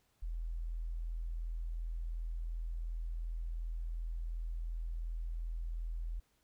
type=tone; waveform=sine; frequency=41.38 Hz; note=E1; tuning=7 cents sharp; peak=-36 dBFS; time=0.22-6.2 s; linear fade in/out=10 ms; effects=pink hiss -75 dBFS RMS until 6.43 s